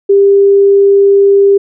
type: tone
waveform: sine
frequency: 397.8 Hz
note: G4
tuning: 25 cents sharp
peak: -3 dBFS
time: 0.09-1.58 s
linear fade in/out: 10 ms
effects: none